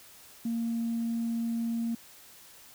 sine tone, 230.9 Hz, A#3, 16 cents flat, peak -27 dBFS, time 0.45-1.95 s, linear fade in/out 5 ms, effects tanh soft clip ceiling -24 dBFS + white hiss -53 dBFS RMS until 2.74 s

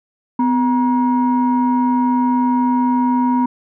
sine tone pair together, 251.9 / 951 Hz, B3 / A#5, +34 / +34 cents, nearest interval octave + major seventh, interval 2300 cents, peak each -13 / -17 dBFS, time 0.39-3.46 s, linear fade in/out 5 ms, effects tanh soft clip ceiling -7 dBFS

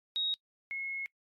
sine tone pair in turn, 3776 / 2172 Hz, A#7 / C#7, +22 / -36 cents, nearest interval minor seventh, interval 958 cents, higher first, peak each -29 / -34 dBFS, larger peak first, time 0.16-0.34 / 0.71-1.06 s, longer second, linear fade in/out 0 ms, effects noise-tail reverb RT60 0.1 s tail -23 dB re dry + MP3 64 kbps

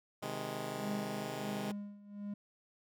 10% pulse chord, Ab major, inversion first, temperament just, 129.78 / 155.74 / 207.7 Hz, C3 / Eb3 / Ab3, -14 / +2 / 0 cents, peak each -35 / -36 / -34 dBFS, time 0.22-1.72 s, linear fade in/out 10 ms
triangle tone with tremolo, 204.1 Hz, G#3, 30 cents flat, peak -35 dBFS, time 0.77-2.34 s, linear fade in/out 5 ms, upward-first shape sine, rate 1.4 Hz, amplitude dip 85%
effects none

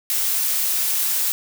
blue noise, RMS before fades -21 dBFS, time 0.1-1.32 s, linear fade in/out 0 ms, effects none

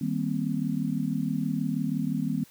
sine chord, C minor seventh, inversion first, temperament just, 156.98 / 196.22 / 235.5 / 261.6 Hz, Eb3 / G3 / Bb3 / C4, +16 / +2 / +18 / 0 cents, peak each -31 dBFS, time 0.01-2.44 s, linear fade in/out 5 ms, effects white hiss -56 dBFS RMS until 2.5 s

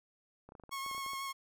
clicks, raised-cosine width 1 ms, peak -38 dBFS, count 12, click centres 0.49 / 0.521 / 0.552 / 0.598 / 0.637 / 0.693 / 0.863 / 0.913 / 0.948 / 0.98 / 1.063 / 1.134 s
sawtooth tone with vibrato, 1091 Hz, C#6, 28 cents flat, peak -34 dBFS, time 0.71-1.33 s, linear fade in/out 20 ms, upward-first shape sine, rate 8.1 Hz, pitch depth 18 cents each way
effects none

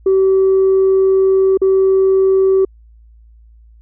sine tone with dropouts, 383 Hz, G4, 40 cents flat, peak -7 dBFS, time 0.06-2.65 s, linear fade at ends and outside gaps 5 ms, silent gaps 1.574-1.616 s, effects tanh soft clip ceiling -6 dBFS + added 56 Hz sine -41 dBFS peak until 3.81 s

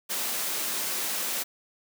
white high-pass noise, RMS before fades -30 dBFS, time 0.09-1.44 s, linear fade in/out 20 ms, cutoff 190 Hz, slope 24 dB/octave, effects none

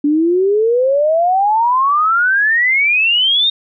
sine exponential sweep, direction up, 285.8 to 3729 Hz, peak -10 dBFS, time 0.04-3.5 s, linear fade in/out 5 ms, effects none

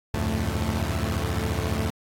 sawtooth tone cluster, 73.5 / 88 / 102.5 / 111.4 / 220.1 Hz, D2 / F2 / G#2 / A2 / A3, +2 / +14 / -22 / +22 / +1 cents, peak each -25 / -25 / -32 / -27 / -28 dBFS, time 0.14-1.9 s, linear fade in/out 0 ms, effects AAC 48 kbps

